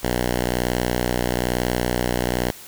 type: tone with vibrato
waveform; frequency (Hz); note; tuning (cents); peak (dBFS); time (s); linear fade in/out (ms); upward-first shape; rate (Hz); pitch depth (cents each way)
5% pulse; 61.1; B1; -18; -9; 0.03-2.51; 5; sine; 6.6; 9
effects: white hiss -41 dBFS RMS until 2.67 s